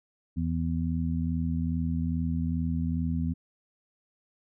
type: harmonic tone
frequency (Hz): 82.41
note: E2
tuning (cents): 0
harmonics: 1 / 2 / 3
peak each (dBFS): -30 / -30 / -31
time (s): 0.36-3.34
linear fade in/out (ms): 20
effects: none